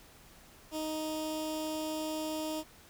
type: tone with notch filter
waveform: 15% pulse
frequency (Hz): 311.7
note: D#4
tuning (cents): +3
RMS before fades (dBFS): -36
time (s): 0.71-2.64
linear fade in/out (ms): 50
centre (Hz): 1500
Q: 0.74
effects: pink hiss -57 dBFS RMS until 2.89 s